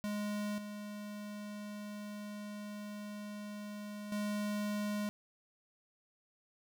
square tone with level steps, 207.7 Hz, G#3, in tune, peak -36 / -43 / -35 dBFS, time 0.04-5.09 s, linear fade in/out 0 ms, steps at 0.58 / 4.12 s, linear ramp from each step 2 ms, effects none

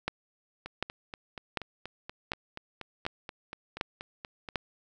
two click trains, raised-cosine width 0.3 ms, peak -23 / -13 dBFS, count 17 / 7, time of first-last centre 0.66-4.488 / 0.08-4.558 s, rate 4.18 / 1.34 Hz, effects none

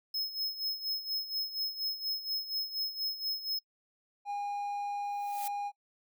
square tone with tremolo, 5170 Hz, E8, 34 cents flat, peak -30 dBFS, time 0.14-3.59 s, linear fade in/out 5 ms, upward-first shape sine, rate 4.2 Hz, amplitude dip 75%
triangle tone, 814 Hz, G#5, 35 cents flat, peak -31 dBFS, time 4.25-5.72 s, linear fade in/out 50 ms
blue noise with exponential growth, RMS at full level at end -38 dBFS, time 5.03-5.48 s, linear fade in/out 5 ms, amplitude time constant 96 ms
effects noise-tail reverb RT60 0.1 s tail -26 dB re dry

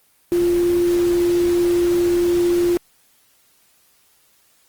sine tone in noise, 348.5 Hz, F4, 4 cents flat, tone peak -14 dBFS, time 0.32-2.77 s, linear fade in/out 0 ms, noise pink, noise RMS -32 dBFS, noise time 0.32-2.77 s, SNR +15 dB, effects white hiss -58 dBFS RMS until 4.68 s + Opus 24 kbps

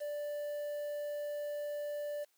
triangle tone with quantisation, 587.3 Hz, D5, in tune, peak -34 dBFS, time 0-2.25 s, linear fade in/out 20 ms, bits 9, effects white hiss -74 dBFS RMS until 2.37 s + high-pass 300 Hz 12 dB/octave

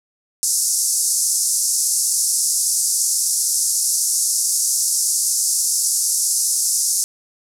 white band-pass noise, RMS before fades -19 dBFS, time 0.43-7.04 s, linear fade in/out 0 ms, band 5200 to 11000 Hz, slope 48 dB/octave, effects none

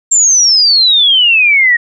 sine exponential sweep, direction down, 7459 to 1864.7 Hz, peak -5 dBFS, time 0.11-1.77 s, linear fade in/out 10 ms, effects none

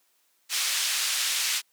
pink band-pass noise, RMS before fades -27 dBFS, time 0.49-1.62 s, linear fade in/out 50 ms, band 2700 to 9400 Hz, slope 12 dB/octave, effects white hiss -68 dBFS RMS until 1.72 s + high-pass 300 Hz 12 dB/octave

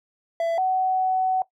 triangle / sine tone pair in turn, 668 / 749.8 Hz, E5 / F#5, +23 / +23 cents, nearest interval major second, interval 200 cents, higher second, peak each -19 dBFS, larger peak neither, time 0.4-0.58 / 0.58-1.42 s, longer second, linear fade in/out 2 ms, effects noise-tail reverb RT60 0.1 s tail -17 dB re dry

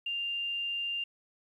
sine tone, 2794 Hz, F7, in tune, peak -31 dBFS, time 0.06-1.04 s, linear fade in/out 5 ms, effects 11-bit

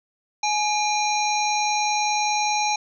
harmonic tone with a mistuned harmonic, 805 Hz, G5, 46 cents sharp, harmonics 1 / 3 / 5 / 7 / 8, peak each -22 / -27 / -29 / -30 / -31 dBFS, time 0.43-2.76 s, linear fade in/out 5 ms, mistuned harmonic 1, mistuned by +73 cents, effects none

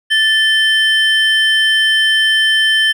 triangle tone pair together, 1760 / 3099 Hz, A6 / G7, 0 / -21 cents, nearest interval minor seventh, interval 979 cents, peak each -11 dBFS, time 0.1-2.93 s, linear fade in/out 20 ms, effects none

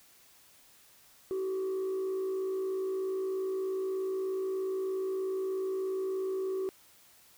sine tone with frequency modulation, 379.9 Hz, F#4, 46 cents sharp, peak -28 dBFS, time 1.31-6.69 s, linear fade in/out 0 ms, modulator 56.8 Hz, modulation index 0.27, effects tanh soft clip ceiling -29 dBFS + white hiss -60 dBFS RMS until 7.37 s

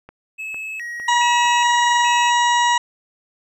click train, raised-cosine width 0.5 ms, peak -24 dBFS, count 4, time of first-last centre 0.09-1.454 s, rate 2.2 Hz
triangle tone with vibrato, 2217 Hz, C#7, in tune, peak -25 dBFS, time 0.38-2.31 s, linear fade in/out 20 ms, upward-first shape square, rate 1.2 Hz, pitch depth 270 cents each way
harmonic tone, 960 Hz, B5, 49 cents flat, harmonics 1 / 2 / 3 / 4 / 6 / 7 / 8, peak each -15 / -21 / -25 / -27 / -31 / -32 / -33 dBFS, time 1.08-2.78 s, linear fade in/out 5 ms
effects none

